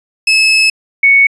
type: tone pair in turn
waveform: 30% pulse / sine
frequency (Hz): 2596 / 2220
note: E7 / C#7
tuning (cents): -27 / +2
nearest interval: minor third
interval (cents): 271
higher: first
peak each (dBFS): -4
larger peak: neither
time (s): 0.27-0.7 / 1.03-1.27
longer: first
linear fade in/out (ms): 5
effects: resampled to 24000 Hz